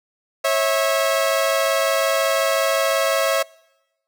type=tone pair together; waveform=sawtooth; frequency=546.4 / 652 Hz; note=C#5 / E5; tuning=-25 / -19 cents; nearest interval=minor third; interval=306 cents; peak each=-16 dBFS; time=0.44-3.43 s; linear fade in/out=10 ms; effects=noise-tail reverb RT60 1.0 s tail -25 dB re dry